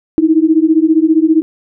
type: beating tone pair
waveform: sine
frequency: 311.1 / 326.1 Hz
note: D#4 / E4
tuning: 0 / -19 cents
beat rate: 15 Hz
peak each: -10 dBFS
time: 0.18-1.42 s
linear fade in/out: 0 ms
effects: none